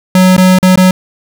square tone with dropouts, 185 Hz, F#3, in tune, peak -4 dBFS, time 0.15-0.91 s, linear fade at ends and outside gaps 2 ms, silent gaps 0.366-0.379 / 0.587-0.628 / 0.758-0.774 s, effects none

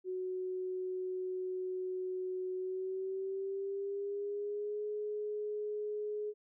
sine tone with pitch glide, 370 to 420.1 Hz, F#4 to G#4, 0 to +20 cents, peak -35 dBFS, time 0.04-6.34 s, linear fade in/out 50 ms, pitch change +220 cents, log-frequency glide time 2.55-4.84 s, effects none

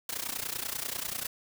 white noise with amplitude modulation, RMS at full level -32 dBFS, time 0.09-1.27 s, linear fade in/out 2 ms, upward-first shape sine, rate 30.2 Hz, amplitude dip 85%, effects none

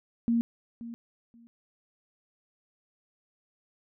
sine tone with echo, 233.1 Hz, A#3, in tune, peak -22 dBFS, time 0.28-0.41 s, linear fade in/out 0 ms, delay 530 ms, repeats 2, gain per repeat -15 dB, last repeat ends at 1.47 s, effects none

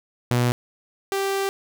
sawtooth tone pair in turn, 121.9 / 391.7 Hz, B2 / G4, -22 / -1 cents, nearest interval octave + minor sixth, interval 2021 cents, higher second, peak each -14 / -18 dBFS, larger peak first, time 0.31-0.52 / 1.12-1.49 s, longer second, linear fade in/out 0 ms, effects none

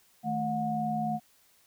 sine tone cluster, 156 / 218.9 / 724 Hz, D#3 / A3 / F#5, +5 / -9 / -38 cents, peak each -37 / -32 / -30 dBFS, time 0.23-1.2 s, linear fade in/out 50 ms, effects white hiss -64 dBFS RMS until 1.66 s

